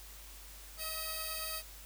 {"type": "tone cluster", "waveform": "10% pulse", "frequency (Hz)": [635, 1279, 4636], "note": ["D#5", "D#6", "D8"], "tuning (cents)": [35, 47, -23], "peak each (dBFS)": [-35, -37, -33], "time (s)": [0.77, 1.63], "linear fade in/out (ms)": 50, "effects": ["added 50 Hz sine -52 dBFS peak until 1.85 s", "white hiss -53 dBFS RMS until 1.85 s"]}